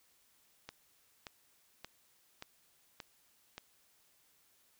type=click train; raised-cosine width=0.2 ms; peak=-27 dBFS; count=6; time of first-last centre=0.69-3.58 s; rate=1.73 Hz; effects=white hiss -70 dBFS RMS until 4.79 s